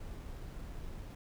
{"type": "noise with sample-and-hold", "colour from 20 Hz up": "brown", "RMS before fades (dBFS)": -44, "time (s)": [0, 1.15], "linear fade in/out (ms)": 5, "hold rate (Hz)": 8820, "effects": []}